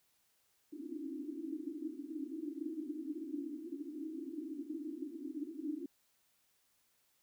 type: band-pass noise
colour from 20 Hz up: white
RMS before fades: -43 dBFS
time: 0.72-5.86 s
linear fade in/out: 5 ms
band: 270 to 330 Hz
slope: 96 dB/octave
effects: white hiss -75 dBFS RMS until 7.22 s